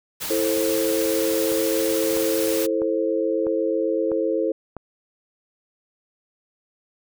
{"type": "noise", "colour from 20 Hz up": "white", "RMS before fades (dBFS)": -29, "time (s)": [0.2, 2.67], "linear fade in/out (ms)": 20}
{"type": "chord", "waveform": "sine", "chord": "A minor", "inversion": "second", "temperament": "just", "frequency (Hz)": [330, 440, 528], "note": ["E4", "A4", "C5"], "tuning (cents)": [2, 0, 16], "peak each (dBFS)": -24, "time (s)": [0.3, 4.52], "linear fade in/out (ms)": 5}
{"type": "click train", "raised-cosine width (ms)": 1, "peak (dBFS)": -20, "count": 6, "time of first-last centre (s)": [1.52, 4.767], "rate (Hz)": 1.54}
{"effects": []}